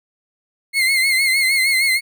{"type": "tone with vibrato", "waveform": "35% pulse", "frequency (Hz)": 2122, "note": "C7", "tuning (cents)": 24, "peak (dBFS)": -12, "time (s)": [0.73, 2.01], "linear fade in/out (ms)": 50, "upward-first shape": "sine", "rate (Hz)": 6.5, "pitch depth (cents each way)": 62, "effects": []}